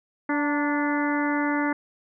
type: harmonic tone with a mistuned harmonic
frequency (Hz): 290.8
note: D4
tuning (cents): -17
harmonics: 1 / 2 / 3 / 4 / 5 / 6 / 7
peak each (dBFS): -24 / -33 / -30 / -34 / -32 / -33 / -34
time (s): 0.29-1.73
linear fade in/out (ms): 5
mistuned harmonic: 3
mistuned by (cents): +37
effects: none